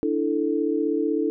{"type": "chord", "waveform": "sine", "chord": "D suspended second", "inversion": "none", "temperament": "equal", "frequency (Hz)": [293.7, 329.6, 440], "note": ["D4", "E4", "A4"], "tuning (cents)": [0, 0, 0], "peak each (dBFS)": [-25, -25, -25], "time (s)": [0.03, 1.3], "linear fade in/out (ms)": 0, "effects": []}